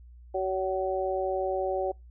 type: harmonic tone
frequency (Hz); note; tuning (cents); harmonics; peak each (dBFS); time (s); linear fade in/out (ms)
188.6; F#3; +33; 2 / 3 / 4; -30 / -30 / -32; 0.34-1.92; 10
effects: noise-tail reverb RT60 0.2 s tail -26 dB re dry + added 60 Hz sine -47 dBFS peak until 2.1 s